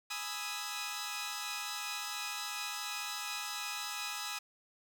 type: chord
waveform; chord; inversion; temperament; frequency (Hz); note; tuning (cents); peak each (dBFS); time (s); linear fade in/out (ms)
10% pulse; E major seventh; first; equal; 830.6 / 987.8 / 1244.5 / 1318.5; G#5 / B5 / D#6 / E6; 0 / 0 / 0 / 0; -35 / -37 / -34 / -35; 0.1-4.39; 10
effects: none